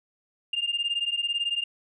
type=beating tone pair; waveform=sine; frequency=2800 / 2818 Hz; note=F7 / F7; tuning=+4 / +15 cents; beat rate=18 Hz; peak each=-27 dBFS; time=0.53-1.64 s; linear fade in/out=5 ms; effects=tanh soft clip ceiling -20 dBFS